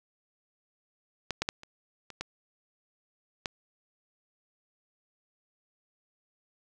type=clicks; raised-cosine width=0.2 ms; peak=-14 / -11 / -11 / -29 / -26 / -17 / -14 dBFS; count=7; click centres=1.307 / 1.42 / 1.489 / 1.634 / 2.103 / 2.21 / 3.458 s; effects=none